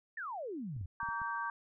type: exponential sweep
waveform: sine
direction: down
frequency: 1864.7 to 80.4 Hz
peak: -38 dBFS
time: 0.17-0.86 s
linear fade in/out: 5 ms
type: clicks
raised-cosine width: 5 ms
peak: -39 dBFS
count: 5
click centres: 0.765 / 0.812 / 1.031 / 1.088 / 1.217 s
type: chord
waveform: sine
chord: G minor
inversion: first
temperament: equal with one note detuned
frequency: 932.3 / 1144.5 / 1568 Hz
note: Bb5 / D6 / G6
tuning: 0 / -45 / 0 cents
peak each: -39 dBFS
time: 1-1.5 s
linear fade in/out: 2 ms
effects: none